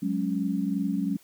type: chord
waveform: sine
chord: F# suspended second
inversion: none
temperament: equal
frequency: 185 / 207.7 / 277.2 Hz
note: F#3 / G#3 / C#4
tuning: 0 / 0 / 0 cents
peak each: -29 dBFS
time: 0.02-1.17 s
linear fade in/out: 10 ms
effects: white hiss -58 dBFS RMS until 1.23 s